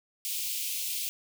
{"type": "high-pass noise", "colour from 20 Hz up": "white", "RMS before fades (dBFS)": -33, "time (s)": [0.25, 1.09], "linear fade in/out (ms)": 0, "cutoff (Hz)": 2400, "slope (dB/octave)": 48, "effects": []}